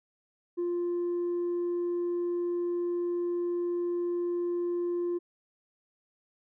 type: tone with tanh clipping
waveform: triangle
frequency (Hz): 349.2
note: F4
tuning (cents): 0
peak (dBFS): -28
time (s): 0.57-5.19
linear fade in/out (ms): 20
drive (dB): 6
effects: none